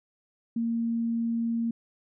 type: tone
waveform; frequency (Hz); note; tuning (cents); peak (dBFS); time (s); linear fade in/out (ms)
sine; 231; A#3; -16; -25; 0.56-1.71; 5
effects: none